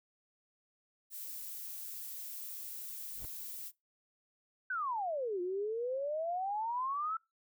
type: noise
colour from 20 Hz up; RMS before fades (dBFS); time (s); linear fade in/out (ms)
violet; -44; 1.1-3.72; 50
type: noise with exponential growth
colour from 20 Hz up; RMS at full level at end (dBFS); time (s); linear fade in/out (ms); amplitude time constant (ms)
brown; -45; 3.07-3.25; 0; 38
type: exponential two-way sweep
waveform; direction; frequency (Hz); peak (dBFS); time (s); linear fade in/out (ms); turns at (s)
sine; down then up; 1554 to 349.2 to 1341; -33; 4.7-7.17; 5; 5.41
effects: noise-tail reverb RT60 0.2 s tail -22 dB re dry